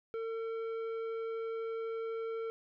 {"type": "tone with tanh clipping", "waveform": "triangle", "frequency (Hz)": 452, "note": "A4", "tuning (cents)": 47, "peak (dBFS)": -37, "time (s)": [0.14, 2.5], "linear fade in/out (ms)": 0, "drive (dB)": 14, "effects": []}